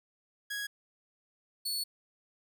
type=tone pair in turn; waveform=sawtooth; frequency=1658 / 4416 Hz; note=G#6 / C#8; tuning=-3 / -7 cents; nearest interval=octave + perfect fourth; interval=1696 cents; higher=second; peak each=-31 / -29 dBFS; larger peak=second; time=0.5-0.67 / 1.65-1.84 s; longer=second; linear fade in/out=10 ms; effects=none